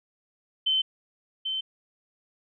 sine tone pair in turn, 3073 / 3084 Hz, G7 / G7, -35 / -29 cents, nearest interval unison, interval 6 cents, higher second, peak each -21 / -27 dBFS, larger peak first, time 0.66-0.82 / 1.45-1.61 s, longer neither, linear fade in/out 10 ms, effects none

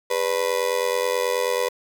35% pulse tone with amplitude modulation, 493.9 Hz, B4, in tune, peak -15 dBFS, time 0.1-1.69 s, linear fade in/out 10 ms, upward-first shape sine, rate 89.3 Hz, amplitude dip 90%, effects 8-bit

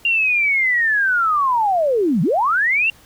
sine linear two-way sweep, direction down then up, 2794 to 146.7 to 2794 Hz, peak -14 dBFS, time 0.05-2.9 s, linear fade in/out 2 ms, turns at 2.22 s, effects pink hiss -49 dBFS RMS until 3.05 s

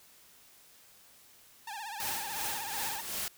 sawtooth tone with vibrato, 856 Hz, A5, 48 cents flat, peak -35 dBFS, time 1.67-3.01 s, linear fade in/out 5 ms, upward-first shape triangle, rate 16 Hz, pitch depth 160 cents each way
white noise with tremolo, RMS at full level -35 dBFS, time 2-3.28 s, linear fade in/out 0 ms, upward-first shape sine, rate 2.7 Hz, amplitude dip 55%
effects white hiss -59 dBFS RMS until 3.37 s

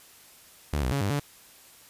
sawtooth tone with pitch steps, 73.6 / 63.4 / 139.7 / 99.9 / 143.9 Hz, D2 / B1 / C#3 / G2 / D3, +4 / +46 / +14 / +33 / -35 cents, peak -21 dBFS, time 0.73-1.195 s, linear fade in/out 0 ms, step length 93 ms, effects white hiss -53 dBFS RMS until 1.89 s + resampled to 32000 Hz

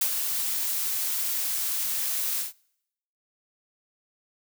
blue noise with ADSR envelope, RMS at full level -23 dBFS, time 0.01-2.53 s, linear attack 5 ms, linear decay 73 ms, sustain -5 dB, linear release 140 ms, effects noise-tail reverb RT60 0.8 s tail -26 dB re dry

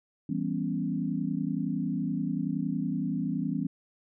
sine chord, C# half-diminished seventh, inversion first, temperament equal, 164.81 / 196 / 246.9 / 277.2 Hz, E3 / G3 / B3 / C#4, 0 / 0 / 0 / 0 cents, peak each -33 dBFS, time 0.29-3.67 s, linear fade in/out 5 ms, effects none

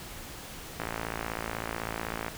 click train, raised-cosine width 0.5 ms, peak -17 dBFS, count 84, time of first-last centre 0.8-2.282 s, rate 56 Hz, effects pink hiss -43 dBFS RMS until 2.37 s

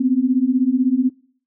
sine beating tone pair, 246.9 / 262.9 Hz, B3 / C4, 0 / +8 cents, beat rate 16 Hz, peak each -18 / -16 dBFS, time 0-1.1 s, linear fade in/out 10 ms, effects noise-tail reverb RT60 0.5 s tail -23 dB re dry

